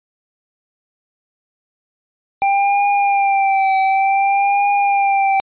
square tone with vibrato, 789 Hz, G5, 11 cents sharp, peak -13 dBFS, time 2.42-5.4 s, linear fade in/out 0 ms, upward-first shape triangle, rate 0.55 Hz, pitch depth 49 cents each way, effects resampled to 8000 Hz

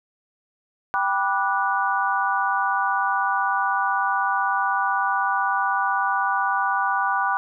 sine chord, G major seventh, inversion none, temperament just, 784 / 980 / 1176 / 1470 Hz, G5 / B5 / D6 / F#6, 0 / -14 / +2 / -12 cents, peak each -25 dBFS, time 0.94-7.37 s, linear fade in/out 0 ms, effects none

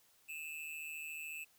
square tone with amplitude modulation, 2619 Hz, E7, 12 cents flat, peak -40 dBFS, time 0.28-1.45 s, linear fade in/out 20 ms, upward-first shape sine, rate 154 Hz, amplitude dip 80%, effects white hiss -69 dBFS RMS until 1.58 s

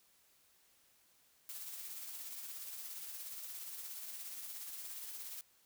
blue noise with tremolo, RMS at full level -45 dBFS, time 1.49-5.41 s, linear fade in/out 0 ms, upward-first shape triangle, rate 17 Hz, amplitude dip 40%, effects white hiss -70 dBFS RMS until 5.65 s

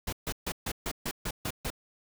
pink noise bursts, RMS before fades -33 dBFS, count 9, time 0.07-1.703 s, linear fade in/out 5 ms, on 57 ms, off 140 ms, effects none

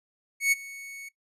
45% pulse tone with ADSR envelope, 2217 Hz, C#7, in tune, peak -18 dBFS, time 0.4-1.09 s, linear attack 120 ms, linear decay 23 ms, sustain -21 dB, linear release 9 ms, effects noise-tail reverb RT60 0.1 s tail -18 dB re dry + resampled to 32000 Hz

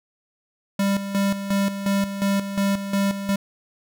square tone with tremolo, 198 Hz, G3, 18 cents sharp, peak -19 dBFS, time 0.79-3.36 s, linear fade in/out 5 ms, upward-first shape square, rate 2.8 Hz, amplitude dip 65%, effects none

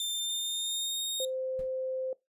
sawtooth tone with pitch glide, 3585 to 3707 Hz, A7 to A#7, +32 to -10 cents, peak -28 dBFS, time 0-1.25 s, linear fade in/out 2 ms, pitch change +58 cents, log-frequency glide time 0.13-1.01 s
sine tone, 520 Hz, C5, 11 cents flat, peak -31 dBFS, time 1.2-2.13 s, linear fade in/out 2 ms
brown noise with exponential decay, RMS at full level -42 dBFS, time 1.59-1.73 s, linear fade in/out 1 ms, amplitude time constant 30 ms
effects noise-tail reverb RT60 0.2 s tail -21 dB re dry + resampled to 32000 Hz

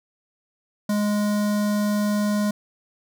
square tone with notch filter, 207.7 Hz, G#3, in tune, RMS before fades -22 dBFS, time 0.89-2.51 s, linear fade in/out 5 ms, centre 2600 Hz, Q 1.3, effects none

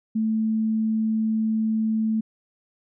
sine tone, 220 Hz, A3, in tune, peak -20 dBFS, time 0.15-2.21 s, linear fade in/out 10 ms, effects none

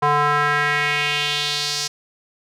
square tone with band-pass filter sweep, 146.83 Hz, D3, in tune, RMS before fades -20 dBFS, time 0.02-1.88 s, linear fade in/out 10 ms, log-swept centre 990 to 5500 Hz, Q 2.5, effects none

